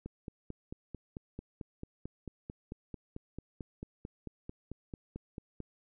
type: click train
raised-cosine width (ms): 3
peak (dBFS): -28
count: 26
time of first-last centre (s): 0.06-5.603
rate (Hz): 4.51
effects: none